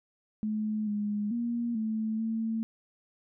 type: tone with pitch steps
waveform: sine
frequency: 214.5 / 207.6 / 236.2 / 219.3 / 224 Hz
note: A3 / G#3 / A#3 / A3 / A3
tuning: -44 / 0 / +23 / -6 / +31 cents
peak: -28 dBFS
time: 0.43-2.63 s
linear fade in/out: 0 ms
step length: 440 ms
effects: none